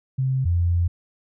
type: tone pair in turn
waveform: sine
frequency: 131.7 / 86.53 Hz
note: C3 / F2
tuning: +12 / -15 cents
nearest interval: perfect fifth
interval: 727 cents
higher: first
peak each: -19 / -17 dBFS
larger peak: second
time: 0.18-0.45 / 0.45-0.88 s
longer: second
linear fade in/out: 10 ms
effects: none